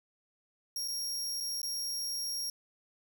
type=tone with dropouts; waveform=sawtooth; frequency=5588 Hz; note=F8; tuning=in tune; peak=-31 dBFS; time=0.76-2.5 s; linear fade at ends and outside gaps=2 ms; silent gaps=0.878-0.882 / 1.403-1.406 / 1.617-1.63 s; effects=12-bit